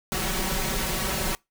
pink noise with comb filter, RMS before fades -27 dBFS, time 0.12-1.35 s, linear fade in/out 0 ms, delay 5.3 ms, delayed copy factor +1, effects noise-tail reverb RT60 0.2 s tail -24 dB re dry

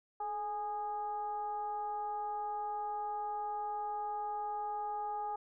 sine tone with frequency modulation, 830 Hz, G#5, 1 cent flat, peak -35 dBFS, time 0.2-5.36 s, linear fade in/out 5 ms, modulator 403 Hz, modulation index 0.53, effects none

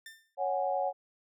sawtooth tone with exponential decay, 1793 Hz, A6, 32 cents sharp, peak -39 dBFS, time 0.06-0.35 s, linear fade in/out 2 ms, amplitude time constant 62 ms
sine chord, C# suspended fourth, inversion none, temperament equal, 554.4 / 740 / 830.6 Hz, C#5 / F#5 / G#5, 0 / 0 / 0 cents, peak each -32 / -31 / -35 dBFS, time 0.37-0.93 s, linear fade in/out 50 ms
effects none

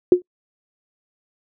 sine tone with exponential decay, 359.4 Hz, F4, 50 cents sharp, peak -3 dBFS, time 0.12-0.22 s, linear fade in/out 2 ms, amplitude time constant 21 ms, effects noise-tail reverb RT60 0.1 s tail -24 dB re dry

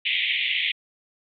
pink band-pass noise, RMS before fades -24 dBFS, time 0.05-0.72 s, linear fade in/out 10 ms, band 2000 to 3600 Hz, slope 96 dB/octave, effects MP3 96 kbps

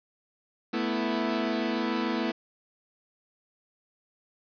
sawtooth chord, A suspended second, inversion none, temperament equal, 220 / 246.9 / 329.6 Hz, A3 / B3 / E4, 0 / 0 / 0 cents, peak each -27 dBFS, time 0.73-2.32 s, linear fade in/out 10 ms, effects resampled to 11025 Hz + 8-bit

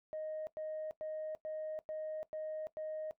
sine tone bursts, 622.3 Hz, D#5, in tune, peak -37 dBFS, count 7, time 0.13-3.11 s, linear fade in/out 0 ms, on 340 ms, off 100 ms, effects noise-tail reverb RT60 0.1 s tail -17 dB re dry + tanh soft clip ceiling -35 dBFS

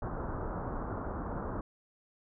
pink low-pass noise, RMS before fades -37 dBFS, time 0.02-1.61 s, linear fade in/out 2 ms, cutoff 1400 Hz, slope 48 dB/octave, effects none

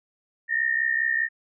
sine tone pair together, 1799.8 / 1864.7 Hz, A6 / A#6, +39 / 0 cents, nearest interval minor second, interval 61 cents, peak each -24 dBFS, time 0.48-1.29 s, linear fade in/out 50 ms, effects none

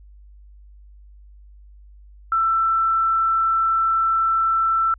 sine tone, 1334 Hz, E6, 20 cents sharp, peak -16 dBFS, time 2.32-4.94 s, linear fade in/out 2 ms, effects added 50 Hz sine -43 dBFS peak until 4.98 s

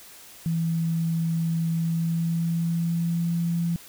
sine tone with pitch glide, 164.81 to 169.35 Hz, E3 to E3, 0 to +47 cents, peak -22 dBFS, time 0.46-3.76 s, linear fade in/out 0 ms, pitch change +47 cents, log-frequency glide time 1.75-3.29 s, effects white hiss -47 dBFS RMS until 3.88 s

